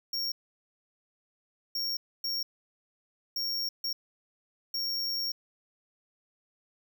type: tone bursts at uneven times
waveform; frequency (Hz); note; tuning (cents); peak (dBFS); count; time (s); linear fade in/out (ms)
square; 5530; F8; -18; -30; 6; 0.13-0.32 / 1.75-1.97 / 2.24-2.43 / 3.36-3.69 / 3.84-3.93 / 4.74-5.32; 5
effects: 10-bit